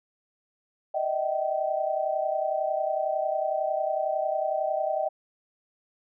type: tone cluster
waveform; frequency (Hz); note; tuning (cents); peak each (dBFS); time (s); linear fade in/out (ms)
sine; 609 / 640 / 771; D#5 / D#5 / G5; -37 / +49 / -29; -29; 0.94-5.09; 10
effects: none